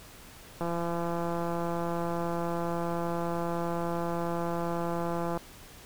click train, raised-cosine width 1 ms, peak -19 dBFS, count 811, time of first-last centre 0.61-5.375 s, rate 170 Hz, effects pink hiss -50 dBFS RMS until 5.85 s

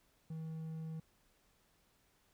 triangle tone, 160 Hz, D#3, 49 cents sharp, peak -39 dBFS, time 0.3-1 s, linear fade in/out 5 ms, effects pink hiss -73 dBFS RMS until 2.33 s

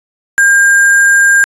sine tone with sample-and-hold, 1607 Hz, G6, 43 cents sharp, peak -4 dBFS, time 0.38-1.44 s, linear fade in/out 0 ms, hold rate 8820 Hz, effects resampled to 22050 Hz

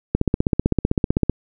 click train, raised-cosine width 3 ms, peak -3 dBFS, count 19, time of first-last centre 0.15-1.296 s, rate 15.7 Hz, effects none

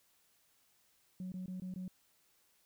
sine tone bursts, 184.4 Hz, F#3, 6 cents flat, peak -38 dBFS, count 5, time 1.2-1.88 s, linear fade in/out 2 ms, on 120 ms, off 20 ms, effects tanh soft clip ceiling -37 dBFS + white hiss -72 dBFS RMS until 2.65 s

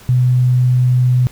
sine tone, 125.5 Hz, B2, 28 cents sharp, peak -9 dBFS, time 0.09-1.27 s, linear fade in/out 0 ms, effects pink hiss -42 dBFS RMS until 1.31 s

